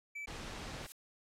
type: tone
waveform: triangle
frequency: 2311 Hz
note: D7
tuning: 28 cents flat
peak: -39 dBFS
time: 0.15-0.26 s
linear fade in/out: 10 ms
type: low-pass noise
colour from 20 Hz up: pink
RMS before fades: -45 dBFS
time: 0.27-0.87 s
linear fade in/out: 10 ms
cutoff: 6200 Hz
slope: 12 dB/octave
type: noise with exponential growth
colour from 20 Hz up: blue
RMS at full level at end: -43 dBFS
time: 0.74-0.92 s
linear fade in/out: 0 ms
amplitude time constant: 39 ms
effects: low-pass 12000 Hz 12 dB/octave